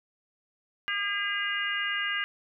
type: harmonic tone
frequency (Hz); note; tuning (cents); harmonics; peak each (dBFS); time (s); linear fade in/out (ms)
405.4; G#4; -42; 3 / 4 / 5 / 6 / 7; -37 / -31 / -33 / -41 / -33; 0.88-2.24; 0
effects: none